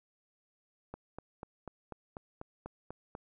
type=click train; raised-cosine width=1 ms; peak=-28 dBFS; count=10; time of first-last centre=0.94-3.151 s; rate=4.07 Hz; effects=none